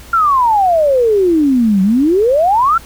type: exponential two-way sweep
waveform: sine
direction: down then up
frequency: 1400 to 185 to 1400 Hz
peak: -8 dBFS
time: 0.13-2.78 s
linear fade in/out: 5 ms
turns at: 1.82 s
effects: added 60 Hz sine -37 dBFS peak until 2.85 s + pink hiss -38 dBFS RMS until 2.85 s